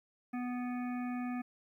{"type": "harmonic tone", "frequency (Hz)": 246.9, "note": "B3", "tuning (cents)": 0, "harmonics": [1, 3, 5, 7, 9, 10], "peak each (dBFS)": [-35, -45, -49, -52, -54, -55], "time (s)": [0.33, 1.42], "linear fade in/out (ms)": 10, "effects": ["12-bit"]}